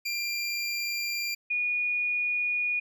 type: tone pair in turn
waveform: 25% pulse / sine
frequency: 2381 / 2451 Hz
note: D7 / D#7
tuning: +23 / -27 cents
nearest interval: minor second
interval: 50 cents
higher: second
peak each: -25 dBFS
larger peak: neither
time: 0.05-1.35 / 1.5-2.8 s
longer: neither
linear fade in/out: 10 ms
effects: none